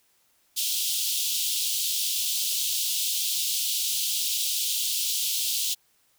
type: high-pass noise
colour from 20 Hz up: pink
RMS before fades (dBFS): -27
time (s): 0.56-5.75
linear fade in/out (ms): 20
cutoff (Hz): 3000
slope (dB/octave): 48
effects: white hiss -66 dBFS RMS until 6.18 s